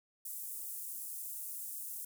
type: high-pass noise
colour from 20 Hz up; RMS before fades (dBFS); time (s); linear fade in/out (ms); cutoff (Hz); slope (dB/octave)
pink; -43; 0.25-2.05; 5; 9200; 24
effects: none